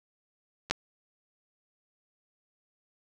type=clicks; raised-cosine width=0.2 ms; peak=-28 / -7 dBFS; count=2; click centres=0.699 / 0.71 s; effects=none